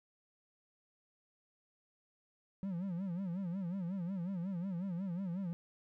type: tone with vibrato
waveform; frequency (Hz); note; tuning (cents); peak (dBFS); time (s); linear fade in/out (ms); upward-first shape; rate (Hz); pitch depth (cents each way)
triangle; 182.8; F#3; -21; -34; 2.63-5.53; 0; sine; 5.5; 150
effects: none